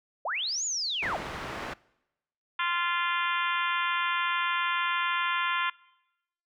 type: linear two-way sweep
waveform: sine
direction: up then down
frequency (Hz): 507 to 7040 to 507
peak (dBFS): -28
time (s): 0.25-1.17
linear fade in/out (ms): 5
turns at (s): 0.65
type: low-pass noise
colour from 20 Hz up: white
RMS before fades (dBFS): -37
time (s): 1.02-1.74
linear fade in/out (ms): 10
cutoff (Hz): 1600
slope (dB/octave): 12
type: harmonic tone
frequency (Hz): 346.8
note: F4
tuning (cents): -12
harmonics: 3 / 4 / 5 / 6 / 7 / 8 / 9 / 10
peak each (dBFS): -30 / -32 / -34 / -36 / -37 / -38 / -39 / -40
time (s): 2.59-5.7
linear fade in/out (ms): 5
effects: noise-tail reverb RT60 0.9 s tail -23 dB re dry